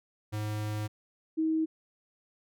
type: tone pair in turn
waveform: square / sine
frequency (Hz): 106.2 / 318.2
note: G#2 / D#4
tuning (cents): +39 / +39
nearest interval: octave + perfect fifth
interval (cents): 1900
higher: second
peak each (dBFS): -32 / -25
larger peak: second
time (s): 0.32-0.88 / 1.37-1.66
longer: first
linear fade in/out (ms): 20
effects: none